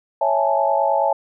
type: chord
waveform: sine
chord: A major seventh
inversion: first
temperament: equal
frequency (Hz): 554.4 / 659.3 / 830.6 / 880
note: C#5 / E5 / G#5 / A5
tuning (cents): 0 / 0 / 0 / 0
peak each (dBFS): -21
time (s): 0.21-1.13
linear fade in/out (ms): 5
effects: none